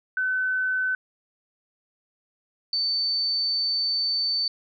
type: tone pair in turn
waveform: sine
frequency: 1515 / 4540 Hz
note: F#6 / C#8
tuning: +40 / +41 cents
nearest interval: octave + perfect fifth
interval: 1901 cents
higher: second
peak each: -22 dBFS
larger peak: neither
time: 0.17-0.95 / 2.73-4.48 s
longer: second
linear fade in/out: 2 ms
effects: none